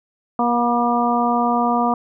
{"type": "harmonic tone with a mistuned harmonic", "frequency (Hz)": 238.9, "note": "A#3", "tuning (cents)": 43, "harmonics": [1, 2, 3, 4, 5], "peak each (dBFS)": [-20, -26, -20, -22, -23], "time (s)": [0.39, 1.94], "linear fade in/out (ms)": 2, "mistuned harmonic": 4, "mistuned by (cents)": 17, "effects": []}